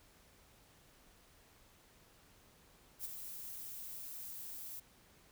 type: noise with ADSR envelope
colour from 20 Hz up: violet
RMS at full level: -40 dBFS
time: 2.99-4.8 s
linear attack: 61 ms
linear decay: 11 ms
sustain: -7 dB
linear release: 8 ms
effects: pink hiss -65 dBFS RMS until 5.31 s